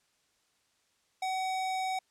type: tone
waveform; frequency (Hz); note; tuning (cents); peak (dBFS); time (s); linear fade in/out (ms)
square; 754; F#5; +32; -31; 1.22-1.99; 5
effects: white hiss -72 dBFS RMS until 2.1 s + low-pass 8000 Hz 12 dB/octave